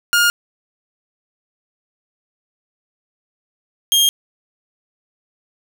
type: tone pair in turn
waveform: sawtooth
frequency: 1418 / 3224 Hz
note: F6 / G7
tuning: +26 / +48 cents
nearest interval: octave + major second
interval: 1422 cents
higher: second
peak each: -8 dBFS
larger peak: neither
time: 0.13-0.3 / 3.92-4.09 s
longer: neither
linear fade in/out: 0 ms
effects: none